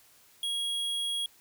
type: tone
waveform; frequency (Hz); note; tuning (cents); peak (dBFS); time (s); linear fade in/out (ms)
square; 3300; G#7; -12; -30; 0.43-1.26; 2
effects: white hiss -60 dBFS RMS until 1.4 s